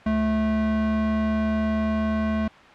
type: tone pair together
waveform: square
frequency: 72.7 / 217.9 Hz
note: D2 / A3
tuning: -17 / -17 cents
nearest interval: octave + perfect fifth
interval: 1900 cents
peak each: -31 / -22 dBFS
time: 0.06-2.48 s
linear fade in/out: 5 ms
effects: white hiss -46 dBFS RMS until 2.74 s + low-pass 2000 Hz 12 dB/octave